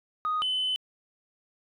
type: tone pair in turn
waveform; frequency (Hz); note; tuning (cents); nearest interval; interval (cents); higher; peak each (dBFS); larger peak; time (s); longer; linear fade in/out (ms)
sine; 1244.5 / 3029; D#6 / F#7; 0 / +40; octave + minor third; 1540; second; -24; neither; 0.25-0.42 / 0.42-0.76; second; 0
effects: tanh soft clip ceiling -22 dBFS